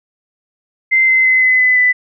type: tone with pitch steps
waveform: sine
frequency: 2077 / 2060 / 2044 / 2027 / 2011 / 1994.7 Hz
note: C7 / C7 / C7 / B6 / B6 / B6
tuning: -13 / -28 / -41 / +45 / +31 / +17 cents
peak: -8 dBFS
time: 0.91-1.93 s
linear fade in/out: 20 ms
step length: 170 ms
effects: none